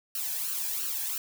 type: noise with flanger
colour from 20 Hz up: blue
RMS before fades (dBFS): -32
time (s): 0.15-1.18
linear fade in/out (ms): 2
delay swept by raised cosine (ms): 0.69 to 1.23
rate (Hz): 2.9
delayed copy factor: +0.75
effects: none